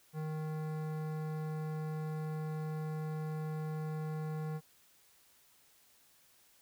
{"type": "tone with hard clipping", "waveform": "sine", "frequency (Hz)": 155.56, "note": "D#3", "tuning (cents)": 0, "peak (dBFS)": -38, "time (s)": [0.13, 4.61], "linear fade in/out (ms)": 50, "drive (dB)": 16, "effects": ["white hiss -66 dBFS RMS until 6.61 s"]}